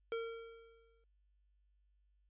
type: tone with exponential decay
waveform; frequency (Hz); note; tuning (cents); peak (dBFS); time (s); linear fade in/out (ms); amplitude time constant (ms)
square; 457.8; A#4; -31; -36; 0.12-1.04; 1; 200
effects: added 50 Hz sine -70 dBFS peak until 2.29 s + resampled to 8000 Hz